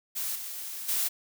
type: noise with level steps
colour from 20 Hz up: blue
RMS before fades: -32 / -38 / -28 dBFS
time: 0.15-1.09 s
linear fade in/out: 20 ms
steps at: 0.35 / 0.88 s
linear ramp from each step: 10 ms
effects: none